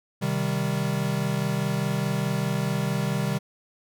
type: chord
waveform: square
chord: C minor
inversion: none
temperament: equal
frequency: 130.81 / 155.56 / 196 Hz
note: C3 / Eb3 / G3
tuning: 0 / 0 / 0 cents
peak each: -29 dBFS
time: 0.21-3.39 s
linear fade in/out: 20 ms
effects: none